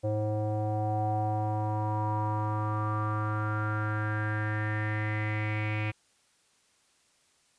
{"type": "tone with low-pass filter sweep", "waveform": "square", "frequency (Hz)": 106.8, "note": "G#2", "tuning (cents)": 49, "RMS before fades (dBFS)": -30, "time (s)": [0.03, 5.92], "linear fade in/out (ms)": 20, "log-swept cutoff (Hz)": [580, 2400], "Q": 6.9, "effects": ["white hiss -67 dBFS RMS until 7.58 s", "resampled to 22050 Hz"]}